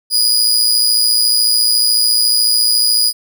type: tone with amplitude modulation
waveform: sawtooth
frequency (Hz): 4914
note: D#8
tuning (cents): -22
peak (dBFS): -5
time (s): 0.1-3.13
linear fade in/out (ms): 50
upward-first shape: sine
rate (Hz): 114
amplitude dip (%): 55
effects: none